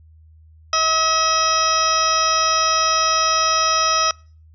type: harmonic tone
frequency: 640 Hz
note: D#5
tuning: 49 cents sharp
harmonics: 1 / 2 / 3 / 4 / 5 / 6 / 8 / 9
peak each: -26 / -18 / -30 / -27 / -28 / -30 / -22 / -24 dBFS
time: 0.73-4.11 s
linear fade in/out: 2 ms
effects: noise-tail reverb RT60 0.4 s tail -26 dB re dry + added 79 Hz sine -45 dBFS peak until 4.54 s